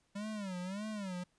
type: tone with vibrato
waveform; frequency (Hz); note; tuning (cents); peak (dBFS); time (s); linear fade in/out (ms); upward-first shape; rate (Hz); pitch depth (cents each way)
square; 196.9; G3; +8; -39; 0.15-1.24; 10; sine; 1.7; 170
effects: pink hiss -75 dBFS RMS until 1.38 s + resampled to 22050 Hz